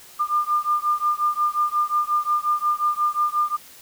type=beating tone pair; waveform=sine; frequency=1200 / 1205.6 Hz; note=D6 / D6; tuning=+37 / +45 cents; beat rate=5.6 Hz; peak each=-22 dBFS; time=0.19-3.57 s; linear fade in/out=20 ms; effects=white hiss -46 dBFS RMS until 3.81 s